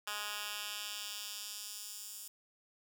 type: tone with high-pass filter sweep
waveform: 10% pulse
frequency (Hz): 207.7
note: G#3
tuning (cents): 0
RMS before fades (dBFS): -43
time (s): 0.07-2.28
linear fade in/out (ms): 5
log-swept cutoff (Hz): 1600 to 8000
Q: 1
effects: none